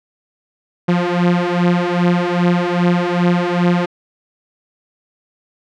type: beating tone pair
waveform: sawtooth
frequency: 174.61 / 177.11 Hz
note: F3 / F3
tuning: 0 / +25 cents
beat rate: 2.5 Hz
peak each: -12 dBFS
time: 0.88-3.86 s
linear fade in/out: 10 ms
effects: low-pass 3000 Hz 12 dB/octave